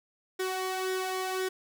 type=tone with flanger; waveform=sawtooth; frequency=374.4 Hz; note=F#4; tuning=20 cents sharp; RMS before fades=-32 dBFS; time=0.39-1.49 s; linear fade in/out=10 ms; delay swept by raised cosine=0.55 to 1.75 ms; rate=1.9 Hz; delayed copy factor=+0.55; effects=none